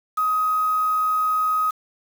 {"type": "tone with quantisation", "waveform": "sine", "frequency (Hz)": 1259, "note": "D#6", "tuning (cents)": 20, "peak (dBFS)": -18, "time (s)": [0.17, 1.71], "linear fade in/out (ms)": 10, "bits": 6, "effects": []}